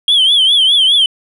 sine tone with vibrato, 3241 Hz, G#7, 43 cents flat, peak -5 dBFS, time 0.08-1.06 s, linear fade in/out 2 ms, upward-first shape triangle, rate 4.9 Hz, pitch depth 140 cents each way, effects tanh soft clip ceiling -5 dBFS

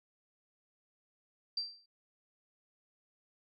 sine tone with exponential decay, 4699 Hz, D8, in tune, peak -30 dBFS, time 1.57-1.86 s, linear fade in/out 5 ms, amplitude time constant 63 ms, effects none

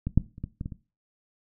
clicks, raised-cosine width 5 ms, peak -16 / -6 / -30 / -19 / -20 / -21 / -25 dBFS, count 7, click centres 0.07 / 0.176 / 0.381 / 0.44 / 0.611 / 0.659 / 0.722 s, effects noise-tail reverb RT60 0.3 s tail -17 dB re dry

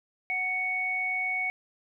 sine tone pair together, 742 / 2223 Hz, F#5 / C#7, +5 / +4 cents, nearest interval octave + perfect fifth, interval 1899 cents, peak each -36 / -27 dBFS, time 0.3-1.5 s, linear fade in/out 0 ms, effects 11-bit

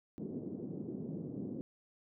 pink band-pass noise, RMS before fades -42 dBFS, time 0.18-1.61 s, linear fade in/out 0 ms, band 160 to 370 Hz, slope 24 dB/octave, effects none

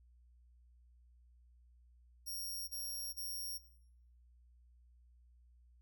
10% pulse tone bursts, 5580 Hz, F8, 2 cents flat, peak -35 dBFS, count 3, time 2.26-3.584 s, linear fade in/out 20 ms, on 420 ms, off 32 ms, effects noise-tail reverb RT60 0.7 s tail -17 dB re dry + added 60 Hz sine -62 dBFS peak until 5.81 s

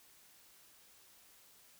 silence, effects white hiss -63 dBFS RMS until 1.79 s

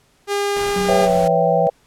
sawtooth tone, 404.5 Hz, G#4, 46 cents flat, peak -14 dBFS, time 0.27-1.09 s, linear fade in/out 50 ms
pink noise, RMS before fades -31 dBFS, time 0.56-1.28 s, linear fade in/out 5 ms
sine tone with pitch glide, 187.4 to 168.89 Hz, F#3 to E3, +22 to +42 cents, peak -22 dBFS, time 0.76-1.67 s, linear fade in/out 0 ms, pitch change -180 cents, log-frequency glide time 0.99-1.31 s
sine chord, C# half-diminished seventh, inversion third, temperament equal, 493.9 / 554.4 / 659.3 / 784 Hz, B4 / C#5 / E5 / G5, 0 / 0 / 0 / 0 cents, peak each -19 dBFS, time 0.88-1.7 s, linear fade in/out 10 ms
effects pink hiss -57 dBFS RMS until 1.86 s + low-pass 11000 Hz 12 dB/octave

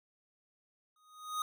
square tone with exponential growth, 1244.5 Hz, D#6, in tune, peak -31 dBFS, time 0.96-1.42 s, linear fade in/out 2 ms, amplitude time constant 99 ms, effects none

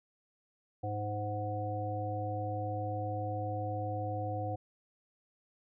harmonic tone with a mistuned harmonic, 103.83 Hz, G#2, in tune, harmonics 1 / 3 / 5 / 7, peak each -36 / -43 / -40 / -38 dBFS, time 0.83-4.56 s, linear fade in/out 10 ms, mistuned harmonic 7, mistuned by +22 cents, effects none

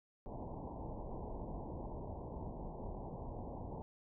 pink low-pass noise, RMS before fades -45 dBFS, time 0.26-3.82 s, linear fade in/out 0 ms, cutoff 990 Hz, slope 96 dB/octave, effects none

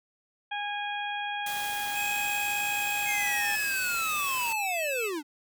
harmonic tone, 822 Hz, G#5, 18 cents flat, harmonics 1 / 2 / 3 / 4, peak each -33 / -36 / -38 / -39 dBFS, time 0.51-3.56 s, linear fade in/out 10 ms
white noise, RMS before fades -38 dBFS, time 1.46-4.53 s, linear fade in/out 5 ms
square tone with pitch glide, 2525 to 2617 Hz, D#7 to E7, +25 to -13 cents, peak -31 dBFS, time 1.93-5.11 s, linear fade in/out 50 ms, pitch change +62 cents, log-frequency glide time 3.02-4.35 s
square linear sweep, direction down, 2170 to 277.2 Hz, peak -31 dBFS, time 3.05-5.23 s, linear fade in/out 50 ms
effects none

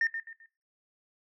sine tone with echo, 1817 Hz, A#6, 45 cents flat, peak -22 dBFS, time 0.01-0.07 s, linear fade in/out 2 ms, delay 130 ms, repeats 3, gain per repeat -10 dB, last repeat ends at 0.46 s, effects noise-tail reverb RT60 0.4 s tail -20 dB re dry + tanh soft clip ceiling -21 dBFS

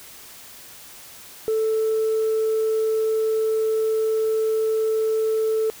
sine tone, 440 Hz, A4, in tune, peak -17 dBFS, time 1.48-5.7 s, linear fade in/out 0 ms, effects tanh soft clip ceiling -16 dBFS + white hiss -43 dBFS RMS until 5.8 s

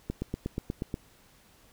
click train, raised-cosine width 3 ms, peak -18 dBFS, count 8, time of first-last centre 0.1-0.941 s, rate 8.32 Hz, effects pink hiss -60 dBFS RMS until 1.72 s

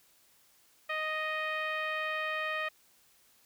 10% pulse tone with low-pass filter, 622.3 Hz, D#5, in tune, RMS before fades -34 dBFS, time 0.89-2.69 s, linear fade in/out 10 ms, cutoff 2200 Hz, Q 1.7, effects white hiss -65 dBFS RMS until 3.45 s

